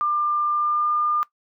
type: tone with pitch glide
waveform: sine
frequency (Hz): 1195 to 1205.4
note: D6 to D6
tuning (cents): +30 to +45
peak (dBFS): -19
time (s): 0.01-1.23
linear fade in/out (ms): 0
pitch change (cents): +15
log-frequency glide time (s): 0.51-0.91
effects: noise-tail reverb RT60 0.1 s tail -18 dB re dry